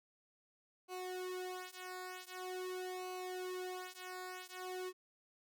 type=tone with flanger; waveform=sawtooth; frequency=367.4 Hz; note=F#4; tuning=12 cents flat; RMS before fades=-45 dBFS; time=0.88-4.93 s; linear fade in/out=50 ms; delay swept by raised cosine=0.57 to 3.07 ms; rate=0.45 Hz; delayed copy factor=-0.95; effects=none